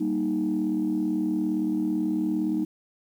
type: chord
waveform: sine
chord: Eb major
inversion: first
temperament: just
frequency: 194.45 / 233.3 / 311.1 Hz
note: G3 / Bb3 / Eb4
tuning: -14 / +2 / 0 cents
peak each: -29 / -29 / -24 dBFS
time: 0-2.65 s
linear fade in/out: 10 ms
effects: tanh soft clip ceiling -17 dBFS + 9-bit